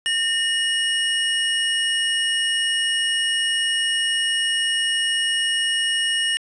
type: tone pair together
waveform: square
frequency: 1820.2 / 2894 Hz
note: A#6 / F#7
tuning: -42 / -39 cents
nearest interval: minor sixth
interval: 803 cents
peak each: -25 / -21 dBFS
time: 0.06-6.37 s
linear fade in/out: 0 ms
effects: resampled to 22050 Hz + 8-bit